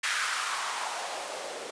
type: noise with band-pass filter sweep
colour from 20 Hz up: blue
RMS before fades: -33 dBFS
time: 0.03-1.71 s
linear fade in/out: 10 ms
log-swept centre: 1700 to 440 Hz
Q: 2.6
effects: resampled to 22050 Hz